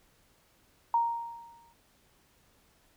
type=tone with exponential decay; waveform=sine; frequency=932.3 Hz; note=A#5; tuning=in tune; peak=-21 dBFS; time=0.94-1.73 s; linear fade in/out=2 ms; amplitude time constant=170 ms; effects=pink hiss -66 dBFS RMS until 2.96 s